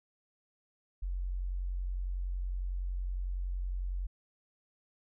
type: tone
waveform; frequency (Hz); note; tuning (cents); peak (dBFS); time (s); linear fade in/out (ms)
sine; 45.42; F#1; -31; -32; 1.02-4.07; 10
effects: none